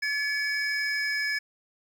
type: tone cluster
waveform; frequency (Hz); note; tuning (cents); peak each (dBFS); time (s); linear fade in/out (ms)
triangle; 1717 / 2256 / 5110; A6 / C#7 / D#8; -43 / +30 / +45; -26 / -29 / -31; 0.02-1.39; 10
effects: tanh soft clip ceiling -18 dBFS + 10-bit